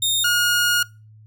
sawtooth tone pair in turn, 3673 / 1433.4 Hz, A#7 / F6, -26 / +45 cents, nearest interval octave + major third, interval 1629 cents, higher first, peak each -15 / -12 dBFS, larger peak second, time 0.02-0.24 / 0.24-0.83 s, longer second, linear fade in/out 5 ms, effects noise-tail reverb RT60 0.3 s tail -24 dB re dry + added 108 Hz sine -44 dBFS peak until 1.26 s

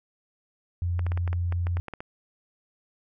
sine tone, 87.31 Hz, F2, in tune, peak -24 dBFS, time 0.82-1.8 s, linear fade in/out 0 ms
clicks, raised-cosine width 0.5 ms, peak -21 dBFS, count 12, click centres 0.993 / 1.066 / 1.119 / 1.175 / 1.277 / 1.33 / 1.524 / 1.669 / 1.77 / 1.883 / 1.937 / 2.005 s
effects none

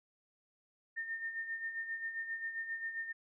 sine tone with tremolo, 1818 Hz, A#6, 44 cents flat, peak -35 dBFS, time 0.96-3.13 s, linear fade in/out 20 ms, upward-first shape sine, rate 7.5 Hz, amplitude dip 60%, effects none

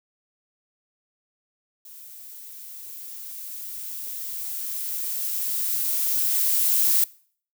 violet noise with level ramp, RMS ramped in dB -44 to -19 dBFS, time 1.85-7.04 s, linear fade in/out 2 ms, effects noise-tail reverb RT60 0.5 s tail -22 dB re dry

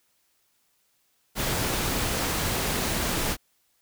pink noise, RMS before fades -27 dBFS, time 1.35-3.37 s, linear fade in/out 50 ms, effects white hiss -69 dBFS RMS until 3.81 s

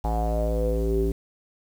square tone with low-pass filter sweep, 55.8 Hz, A1, 25 cents sharp, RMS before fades -24 dBFS, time 0.04-1.12 s, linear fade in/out 5 ms, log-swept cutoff 820 to 350 Hz, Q 8.5, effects 8-bit

